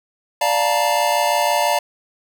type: chord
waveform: square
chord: Bb major seventh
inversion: first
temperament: equal with one note detuned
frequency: 587.3 / 698.5 / 880 / 945.9 Hz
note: D5 / F5 / A5 / Bb5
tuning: 0 / 0 / 0 / +25 cents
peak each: -22 dBFS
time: 0.41-1.79 s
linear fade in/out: 5 ms
effects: none